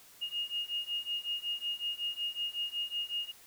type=beating tone pair; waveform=sine; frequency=2849 / 2854.4 Hz; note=F7 / F7; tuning=+34 / +37 cents; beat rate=5.4 Hz; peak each=-37 / -36 dBFS; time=0.21-3.32 s; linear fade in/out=20 ms; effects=white hiss -57 dBFS RMS until 3.46 s